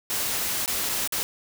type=noise with dropouts; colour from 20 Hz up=white; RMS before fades=-27 dBFS; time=0.1-1.23 s; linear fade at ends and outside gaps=0 ms; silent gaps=0.66-0.678 / 0.891-0.895 / 1.075-1.123 s; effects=none